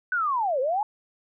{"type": "linear two-way sweep", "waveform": "sine", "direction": "down then up", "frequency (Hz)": [1519, 493.9, 871], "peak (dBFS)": -22, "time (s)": [0.12, 0.83], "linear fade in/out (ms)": 2, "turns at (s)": 0.6, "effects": []}